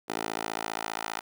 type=tone with high-pass filter sweep; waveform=10% pulse; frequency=55 Hz; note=A1; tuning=in tune; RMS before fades=-34 dBFS; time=0.08-1.21 s; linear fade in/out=20 ms; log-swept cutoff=450 to 900 Hz; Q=1.2; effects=none